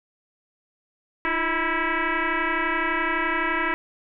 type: tone with frequency modulation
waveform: sine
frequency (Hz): 311.1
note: D#4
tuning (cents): 0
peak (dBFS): -21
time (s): 1.25-3.74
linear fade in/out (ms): 0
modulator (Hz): 327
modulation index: 6.4
effects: none